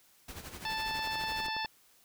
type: noise with tremolo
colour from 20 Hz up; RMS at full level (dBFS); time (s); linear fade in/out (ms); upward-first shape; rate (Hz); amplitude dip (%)
pink; -43; 0.28-1.47; 5; sine; 12; 65
type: harmonic tone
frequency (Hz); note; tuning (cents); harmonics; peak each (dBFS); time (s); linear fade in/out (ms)
880; A5; 0; 1 / 2 / 3 / 4 / 5 / 6; -36 / -39 / -41 / -42 / -43 / -44; 0.65-1.66; 2
type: click train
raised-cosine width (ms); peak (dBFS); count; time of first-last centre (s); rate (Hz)
1; -29; 10; 0.91-1.648; 12.2
effects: white hiss -64 dBFS RMS until 2.04 s

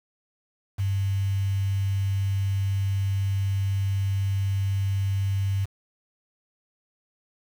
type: tone with quantisation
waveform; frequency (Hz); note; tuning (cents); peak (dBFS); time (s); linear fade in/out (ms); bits
sine; 98; G2; 0; -22; 0.78-5.66; 20; 7
effects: none

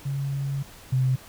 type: tone pair in turn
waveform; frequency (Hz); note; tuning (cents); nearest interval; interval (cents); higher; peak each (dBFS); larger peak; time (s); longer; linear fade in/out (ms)
sine; 138.59 / 129.64; C#3 / C3; 0 / -16; minor second; 116; first; -25 / -19; second; 0.05-0.63 / 0.92-1.16; first; 10
effects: pink hiss -47 dBFS RMS until 1.28 s

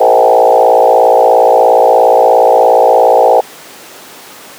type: tone with frequency modulation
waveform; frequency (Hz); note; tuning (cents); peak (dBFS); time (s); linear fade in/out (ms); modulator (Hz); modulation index
sine; 639; D#5; +46; -3; 0-3.41; 10; 57; 3.6
effects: pink hiss -32 dBFS RMS until 4.58 s + high-pass 300 Hz 12 dB/octave

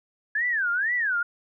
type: tone with vibrato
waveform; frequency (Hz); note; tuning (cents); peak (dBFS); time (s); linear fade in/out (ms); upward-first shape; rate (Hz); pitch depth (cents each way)
sine; 1661.2; G#6; 0; -22; 0.35-1.23; 5; sine; 2.1; 300
effects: none

